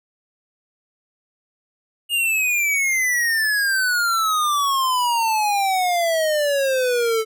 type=exponential sweep; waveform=square; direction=down; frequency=2860 to 435.6 Hz; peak=-18 dBFS; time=2.09-7.25 s; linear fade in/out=50 ms; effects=none